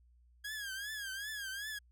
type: tone with vibrato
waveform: sawtooth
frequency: 1638 Hz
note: G#6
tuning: 24 cents flat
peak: -36 dBFS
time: 0.44-1.79 s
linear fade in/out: 10 ms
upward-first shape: triangle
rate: 2.6 Hz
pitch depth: 130 cents each way
effects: added 60 Hz sine -62 dBFS peak until 1.91 s